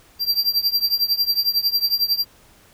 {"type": "tone with tremolo", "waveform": "square", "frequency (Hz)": 4726, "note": "D8", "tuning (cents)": 10, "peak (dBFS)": -14, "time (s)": [0.19, 2.25], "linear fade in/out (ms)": 50, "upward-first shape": "triangle", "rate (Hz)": 11, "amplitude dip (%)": 95, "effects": ["pink hiss -52 dBFS RMS until 2.73 s"]}